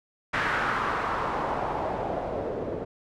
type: noise with low-pass filter sweep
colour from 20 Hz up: white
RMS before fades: -29 dBFS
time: 0.33-2.85 s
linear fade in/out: 10 ms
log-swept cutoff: 1700 to 460 Hz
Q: 2.2
effects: none